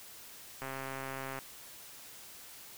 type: click train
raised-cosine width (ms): 0.5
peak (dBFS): -25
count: 104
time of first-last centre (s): 0.62-1.389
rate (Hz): 134
effects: white hiss -51 dBFS RMS until 2.77 s